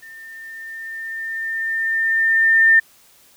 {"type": "tone with level ramp", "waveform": "sine", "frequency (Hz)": 1804, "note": "A6", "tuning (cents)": 43, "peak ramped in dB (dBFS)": [-37, -8], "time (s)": [0.02, 2.8], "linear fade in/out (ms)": 10, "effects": ["white hiss -52 dBFS RMS until 3.36 s"]}